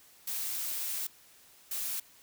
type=noise bursts at uneven times; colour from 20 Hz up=blue; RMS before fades=-35 dBFS; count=2; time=0.27-1.07 / 1.71-2 s; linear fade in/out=5 ms; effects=white hiss -59 dBFS RMS until 2.22 s